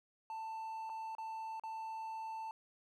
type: tone with dropouts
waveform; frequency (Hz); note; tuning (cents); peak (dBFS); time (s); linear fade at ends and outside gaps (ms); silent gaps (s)
triangle; 888; A5; +16; -39; 0.3-2.51; 1; 0.894-0.898 / 1.151-1.183 / 1.597-1.636
effects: none